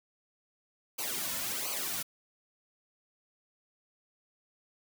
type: noise with flanger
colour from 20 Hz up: white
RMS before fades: -35 dBFS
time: 0.98-2.03 s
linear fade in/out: 10 ms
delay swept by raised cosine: 0.55 to 2.55 ms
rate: 1.4 Hz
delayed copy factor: -0.8
effects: none